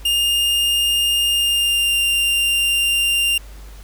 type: tone with pitch glide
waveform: 45% pulse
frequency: 2820 to 2789 Hz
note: F7 to F7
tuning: +16 to -3 cents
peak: -15 dBFS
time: 0.05-3.38 s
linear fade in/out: 5 ms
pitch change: -19 cents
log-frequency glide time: 1.29-1.98 s
effects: added 50 Hz sine -35 dBFS peak until 3.83 s + pink hiss -46 dBFS RMS until 3.83 s